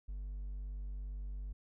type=tone with hard clipping; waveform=triangle; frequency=48.77 Hz; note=G1; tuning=8 cents flat; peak=-40 dBFS; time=0.08-1.53 s; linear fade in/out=10 ms; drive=5 dB; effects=none